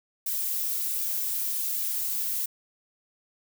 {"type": "noise with flanger", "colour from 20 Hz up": "violet", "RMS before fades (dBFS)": -29, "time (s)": [0.26, 2.46], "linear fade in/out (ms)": 5, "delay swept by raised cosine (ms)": [1.7, 6.3], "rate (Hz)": 1.3, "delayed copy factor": 0.6, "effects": []}